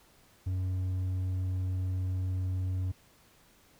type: tone with hard clipping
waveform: sine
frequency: 92.7 Hz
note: F#2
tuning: 4 cents sharp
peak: -30 dBFS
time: 0.46-2.92 s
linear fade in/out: 10 ms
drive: 3 dB
effects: pink hiss -62 dBFS RMS until 3.79 s